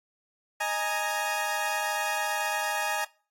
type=chord; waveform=20% pulse; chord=D# suspended fourth; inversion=none; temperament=equal with one note detuned; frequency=622.3 / 830.6 / 929.1 Hz; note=D#5 / G#5 / A#5; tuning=0 / 0 / -6 cents; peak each=-29 / -24 / -29 dBFS; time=0.6-3.05 s; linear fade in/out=10 ms; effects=noise-tail reverb RT60 0.4 s tail -23 dB re dry + AAC 48 kbps